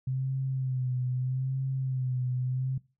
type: tone with vibrato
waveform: sine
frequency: 129.6 Hz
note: C3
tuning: 16 cents flat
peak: -27 dBFS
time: 0.07-2.78 s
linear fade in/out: 5 ms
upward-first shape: sine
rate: 0.79 Hz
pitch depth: 49 cents each way
effects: noise-tail reverb RT60 0.3 s tail -21 dB re dry